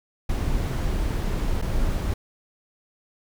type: noise with dropouts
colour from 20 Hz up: brown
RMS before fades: -24 dBFS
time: 0.29-2.14 s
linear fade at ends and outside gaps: 5 ms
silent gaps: 1.617-1.622 s
effects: none